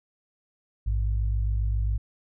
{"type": "tone pair together", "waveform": "sine", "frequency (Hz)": [54.97, 102.4], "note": ["A1", "G#2"], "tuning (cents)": [-1, -24], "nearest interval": "major seventh", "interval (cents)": 1077, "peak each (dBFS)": [-23, -30], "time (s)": [0.86, 1.98], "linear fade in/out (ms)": 10, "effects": []}